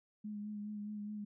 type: tone with vibrato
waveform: sine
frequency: 208.9 Hz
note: G#3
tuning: 10 cents sharp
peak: -40 dBFS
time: 0.24-1.25 s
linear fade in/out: 10 ms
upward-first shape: sine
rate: 4.8 Hz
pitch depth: 25 cents each way
effects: none